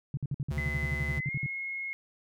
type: tone bursts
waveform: sine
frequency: 139.6 Hz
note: C#3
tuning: 13 cents sharp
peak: -28 dBFS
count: 16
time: 0.14-1.462 s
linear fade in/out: 2 ms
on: 32 ms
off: 54 ms
type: tone with vibrato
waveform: square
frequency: 73.42 Hz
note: D2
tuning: in tune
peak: -34 dBFS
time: 0.5-1.2 s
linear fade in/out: 20 ms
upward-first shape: sine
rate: 19 Hz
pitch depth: 29 cents each way
type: tone with pitch glide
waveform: sine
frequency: 2030 to 2163 Hz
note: B6 to C#7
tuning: +47 to -43 cents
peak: -33 dBFS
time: 0.58-1.93 s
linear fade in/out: 0 ms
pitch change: +110 cents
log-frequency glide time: 1.22-1.34 s
effects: none